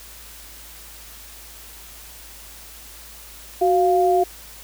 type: tone pair together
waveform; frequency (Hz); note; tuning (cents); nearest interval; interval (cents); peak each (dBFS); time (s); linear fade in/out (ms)
sine; 370.3 / 698.5; F#4 / F5; +1 / 0; major seventh; 1099; -17; 3.61-4.24; 10
effects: added 54 Hz sine -46 dBFS peak until 4.63 s + white hiss -42 dBFS RMS until 4.63 s